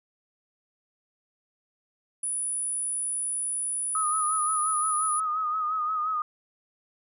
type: tone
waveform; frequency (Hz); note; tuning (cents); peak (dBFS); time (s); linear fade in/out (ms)
sine; 9830; D#9; -22; -27; 2.23-5.2; 5
type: tone with vibrato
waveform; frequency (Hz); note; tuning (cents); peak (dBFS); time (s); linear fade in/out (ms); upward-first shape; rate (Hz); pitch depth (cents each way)
sine; 1252; D#6; +10; -25; 3.95-6.22; 2; sine; 5.7; 50
effects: none